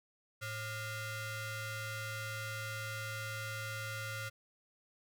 sawtooth ring-modulated tone, 652 Hz, E5, 19 cents flat, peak -32 dBFS, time 0.41-4.3 s, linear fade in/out 20 ms, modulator 762 Hz, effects none

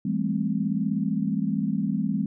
sine chord, A minor seventh, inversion second, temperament equal with one note detuned, 164.81 / 200.5 / 220 / 261.6 Hz, E3 / G3 / A3 / C4, 0 / +39 / 0 / 0 cents, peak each -30 / -26 / -29 / -30 dBFS, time 0.05-2.26 s, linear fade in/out 5 ms, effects none

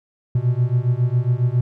triangle beating tone pair, 119.5 / 126.8 Hz, A#2 / B2, +43 / +46 cents, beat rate 7.3 Hz, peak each -17 dBFS, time 0.35-1.61 s, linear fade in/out 5 ms, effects none

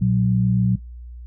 sine tone pair together, 117.52 / 185 Hz, A#2 / F#3, +14 / 0 cents, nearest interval minor sixth, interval 786 cents, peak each -18 dBFS, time 0.01-0.76 s, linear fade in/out 10 ms, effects noise-tail reverb RT60 0.2 s tail -23 dB re dry + added 60 Hz sine -34 dBFS peak until 1.26 s

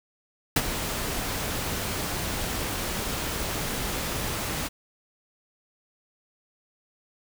pink noise with ADSR envelope, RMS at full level -19 dBFS, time 0.56-4.69 s, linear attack 5 ms, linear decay 41 ms, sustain -11 dB, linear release 25 ms, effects none

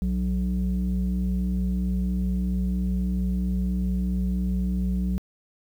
sine tone pair together, 60.64 / 185 Hz, B1 / F#3, -31 / 0 cents, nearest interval octave + perfect fifth, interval 1931 cents, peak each -23 / -23 dBFS, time 0.02-5.18 s, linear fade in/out 0 ms, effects tanh soft clip ceiling -19 dBFS + 9-bit

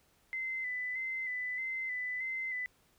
sine tone with vibrato, 2031 Hz, B6, 48 cents sharp, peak -34 dBFS, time 0.33-2.66 s, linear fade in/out 0 ms, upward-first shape square, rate 1.6 Hz, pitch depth 29 cents each way, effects pink hiss -69 dBFS RMS until 2.98 s

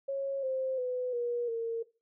sine tone with pitch steps, 548 / 524.2 / 501.4 / 479.5 / 458.7 Hz, C#5 / C5 / B4 / A#4 / A#4, -20 / +3 / +26 / +49 / -28 cents, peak -30 dBFS, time 0.08-1.83 s, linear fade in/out 10 ms, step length 350 ms, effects noise-tail reverb RT60 0.3 s tail -18 dB re dry

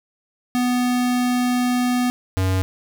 square tone pair in turn, 247.5 / 94 Hz, B3 / F#2, +4 / +28 cents, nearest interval octave + perfect fourth, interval 1676 cents, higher first, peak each -18 dBFS, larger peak neither, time 0.55-2.1 / 2.37-2.62 s, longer first, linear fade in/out 0 ms, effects none

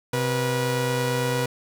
sawtooth tone pair together, 128.7 / 485.9 Hz, C3 / B4, -28 / -28 cents, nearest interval octave + major seventh, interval 2300 cents, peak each -21 dBFS, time 0.13-1.46 s, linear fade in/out 5 ms, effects none

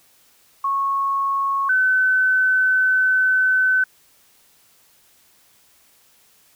sine tone pair in turn, 1100 / 1517.6 Hz, C#6 / F#6, -14 / +43 cents, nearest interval tritone, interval 557 cents, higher second, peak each -18 / -14 dBFS, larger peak second, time 0.64-1.69 / 1.69-3.84 s, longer second, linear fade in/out 5 ms, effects white hiss -56 dBFS RMS until 6.55 s

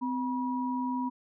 sine tone pair together, 256 / 966.5 Hz, C4 / B5, -38 / -38 cents, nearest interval octave + major seventh, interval 2300 cents, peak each -30 / -33 dBFS, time 0.01-1.1 s, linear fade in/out 20 ms, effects none

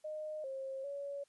sine tone with pitch steps, 615 / 535 / 564 Hz, D#5 / C5 / C#5, -20 / +38 / +30 cents, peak -39 dBFS, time 0.04-1.24 s, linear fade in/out 10 ms, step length 400 ms, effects white hiss -74 dBFS RMS until 1.28 s + resampled to 24000 Hz

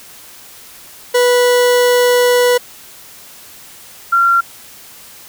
40% pulse / sine tone pair in turn, 490.9 / 1375.3 Hz, B4 / F6, -10 / -27 cents, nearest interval octave + tritone, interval 1783 cents, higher second, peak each -8 dBFS, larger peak neither, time 1.14-2.58 / 4.12-4.41 s, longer first, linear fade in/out 10 ms, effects white hiss -38 dBFS RMS until 5.28 s

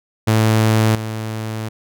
sawtooth tone with level steps, 110 Hz, A2, in tune, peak -8 / -19 dBFS, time 0.27-1.69 s, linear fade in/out 10 ms, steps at 0.95 s, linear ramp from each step 2 ms, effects none

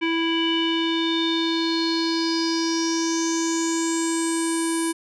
square tone with low-pass filter sweep, 329.6 Hz, E4, in tune, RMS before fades -23 dBFS, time 0.01-4.93 s, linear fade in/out 20 ms, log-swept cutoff 2600 to 9900 Hz, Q 7.5, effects none

